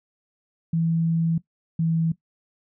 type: tone pair in turn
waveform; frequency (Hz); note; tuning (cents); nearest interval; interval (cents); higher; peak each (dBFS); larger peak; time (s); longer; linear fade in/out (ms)
sine; 164.81 / 163.58; E3 / E3; 0 / -13; unison; 13; first; -19 / -19; neither; 0.73-1.38 / 1.79-2.12; first; 5
effects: noise-tail reverb RT60 0.1 s tail -17 dB re dry